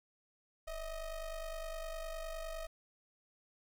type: ring-modulated tone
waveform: square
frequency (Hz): 311.1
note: D#4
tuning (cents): 0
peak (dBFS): -38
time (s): 0.67-2.67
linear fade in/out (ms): 10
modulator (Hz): 336
effects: 11-bit

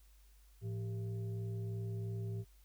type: tone with frequency modulation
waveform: sine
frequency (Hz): 110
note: A2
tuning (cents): 0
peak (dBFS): -37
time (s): 0.61-2.45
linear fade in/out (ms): 50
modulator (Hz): 283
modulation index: 0.55
effects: added 50 Hz sine -60 dBFS peak until 2.64 s + white hiss -71 dBFS RMS until 2.64 s

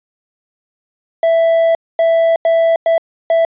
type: tone bursts at uneven times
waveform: triangle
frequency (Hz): 661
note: E5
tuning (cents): +5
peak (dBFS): -7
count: 5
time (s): 1.23-1.75 / 1.99-2.36 / 2.45-2.76 / 2.86-2.98 / 3.3-3.45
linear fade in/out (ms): 2
effects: resampled to 8000 Hz

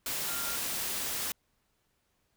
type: tone in noise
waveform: sine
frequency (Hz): 1396.9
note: F6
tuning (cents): 0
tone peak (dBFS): -41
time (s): 0.28-0.56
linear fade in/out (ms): 2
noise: white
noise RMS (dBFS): -34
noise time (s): 0.06-1.32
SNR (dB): -10
effects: pink hiss -75 dBFS RMS until 2.36 s

